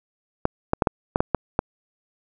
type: clicks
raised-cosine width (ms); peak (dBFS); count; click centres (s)
1; -4; 8; 0.454 / 0.734 / 0.822 / 0.872 / 1.159 / 1.205 / 1.347 / 1.591
effects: none